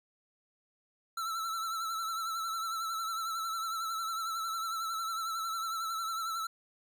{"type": "tone with vibrato", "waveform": "square", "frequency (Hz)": 1330, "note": "E6", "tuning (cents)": 15, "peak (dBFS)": -34, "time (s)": [1.17, 6.47], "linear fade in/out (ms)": 5, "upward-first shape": "triangle", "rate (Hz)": 11, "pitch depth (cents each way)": 57, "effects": []}